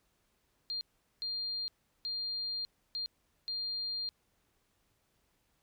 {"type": "tone bursts at uneven times", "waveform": "sine", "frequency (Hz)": 4200, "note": "C8", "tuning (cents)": 6, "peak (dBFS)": -34, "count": 5, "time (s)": [[0.7, 0.81], [1.22, 1.68], [2.05, 2.65], [2.95, 3.06], [3.48, 4.09]], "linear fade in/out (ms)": 0, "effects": ["pink hiss -75 dBFS RMS until 5.62 s"]}